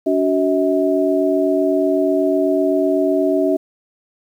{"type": "tone cluster", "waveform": "sine", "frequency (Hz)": [286.2, 374.2, 641], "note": ["D4", "F#4", "E5"], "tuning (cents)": [-45, 20, -49], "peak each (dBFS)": -18, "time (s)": [0.06, 3.57], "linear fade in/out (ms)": 10, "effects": ["8-bit"]}